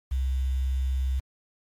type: tone with quantisation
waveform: sine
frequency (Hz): 65.41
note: C2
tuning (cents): 0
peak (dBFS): -23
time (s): 0.11-1.2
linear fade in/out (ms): 10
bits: 8
effects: MP3 64 kbps